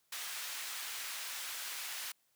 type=high-pass noise; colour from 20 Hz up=pink; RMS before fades=-42 dBFS; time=0.12-2.12 s; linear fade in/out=5 ms; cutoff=1600 Hz; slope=12 dB/octave; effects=white hiss -75 dBFS RMS until 2.35 s + high-pass 80 Hz 12 dB/octave